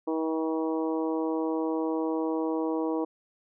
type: harmonic tone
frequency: 160 Hz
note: D#3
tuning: 49 cents sharp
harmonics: 2 / 3 / 4 / 5 / 6 / 7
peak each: -28 / -31 / -38 / -40 / -38 / -44 dBFS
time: 0.07-3.05 s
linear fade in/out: 10 ms
effects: none